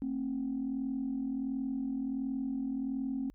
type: tone pair together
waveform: sine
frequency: 227 / 268.4 Hz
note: A#3 / C4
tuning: -46 / +44 cents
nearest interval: minor third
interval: 290 cents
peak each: -37 / -32 dBFS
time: 0.02-3.3 s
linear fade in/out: 0 ms
effects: tanh soft clip ceiling -26 dBFS + added 46 Hz sine -57 dBFS peak until 3.34 s